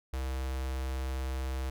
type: tone with notch filter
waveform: square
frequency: 65.41 Hz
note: C2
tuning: in tune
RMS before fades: -34 dBFS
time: 0.13-1.7 s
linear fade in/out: 5 ms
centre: 220 Hz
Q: 1.5
effects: none